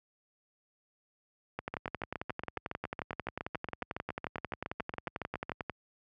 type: two click trains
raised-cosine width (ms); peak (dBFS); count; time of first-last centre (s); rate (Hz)
0.5; -20 / -21; 47 / 28; 1.59-5.697 / 1.74-5.495; 11.2 / 7.19
effects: high-pass 60 Hz 12 dB/octave